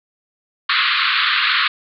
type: band-pass noise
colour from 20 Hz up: pink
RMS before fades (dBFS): -17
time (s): 0.69-1.68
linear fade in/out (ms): 5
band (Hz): 1100 to 4400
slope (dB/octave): 96
effects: none